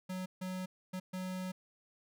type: tone bursts at uneven times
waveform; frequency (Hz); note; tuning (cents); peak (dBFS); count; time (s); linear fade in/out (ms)
square; 185; F#3; 0; -38; 4; 0.09-0.26 / 0.41-0.66 / 0.93-1 / 1.13-1.52; 10
effects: none